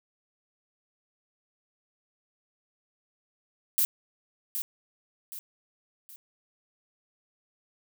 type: noise with echo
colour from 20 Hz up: violet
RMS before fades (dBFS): -24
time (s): 3.78-3.85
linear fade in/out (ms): 0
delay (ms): 770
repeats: 3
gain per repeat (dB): -8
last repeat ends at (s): 6.16
effects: none